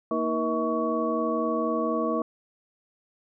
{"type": "tone cluster", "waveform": "sine", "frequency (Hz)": [232.6, 316.7, 476.6, 641, 1122], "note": ["A#3", "D#4", "A#4", "E5", "C#6"], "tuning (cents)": [-4, 31, 38, -49, 21], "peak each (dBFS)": -30, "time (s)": [0.11, 2.22], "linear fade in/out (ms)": 2, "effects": []}